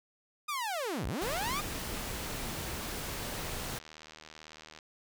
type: linear two-way sweep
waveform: sawtooth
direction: down then up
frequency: 1244.5 to 41.59 to 1244.5 Hz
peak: -29 dBFS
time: 0.48-1.61 s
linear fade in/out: 10 ms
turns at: 1.07 s
type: noise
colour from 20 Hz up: pink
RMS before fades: -38 dBFS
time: 1.21-3.79 s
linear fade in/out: 10 ms
type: click train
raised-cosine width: 0.2 ms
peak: -31 dBFS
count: 121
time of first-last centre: 3.25-4.788 s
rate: 78 Hz
effects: none